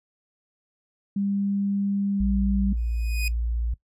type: tone with pitch glide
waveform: sine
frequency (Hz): 199.5 to 197.21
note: G3 to G3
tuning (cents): +31 to +11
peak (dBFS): -22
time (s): 1.16-2.73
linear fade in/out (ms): 5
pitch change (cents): -20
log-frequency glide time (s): 2.13-2.23
type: tone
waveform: sine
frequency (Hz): 57.8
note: A#1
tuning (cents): -14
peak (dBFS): -23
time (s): 2.2-3.74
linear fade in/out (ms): 5
type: tone with exponential growth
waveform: sawtooth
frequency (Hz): 2489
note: D#7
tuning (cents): 0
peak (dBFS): -22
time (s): 2.77-3.28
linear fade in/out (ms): 2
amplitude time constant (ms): 110
effects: noise-tail reverb RT60 0.1 s tail -19 dB re dry + resampled to 32000 Hz